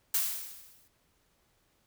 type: noise with exponential decay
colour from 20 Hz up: blue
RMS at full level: -26 dBFS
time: 0.14-0.88 s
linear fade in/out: 5 ms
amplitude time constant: 160 ms
effects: pink hiss -71 dBFS RMS until 1.86 s